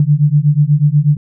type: beating tone pair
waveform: sine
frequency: 143.5 / 151.7 Hz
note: D3 / D#3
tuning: -40 / -44 cents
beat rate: 8.2 Hz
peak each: -11 dBFS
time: 0-1.17 s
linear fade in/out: 2 ms
effects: none